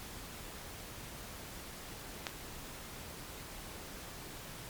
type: clicks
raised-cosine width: 0.2 ms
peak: -17 / -30 dBFS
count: 2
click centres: 2.268 / 2.293 s
effects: pink hiss -47 dBFS RMS until 4.69 s + MP3 96 kbps